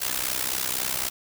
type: noise with amplitude modulation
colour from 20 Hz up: white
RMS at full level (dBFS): -24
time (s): 0-1.1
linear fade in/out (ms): 20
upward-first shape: sine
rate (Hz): 63.9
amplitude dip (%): 85
effects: none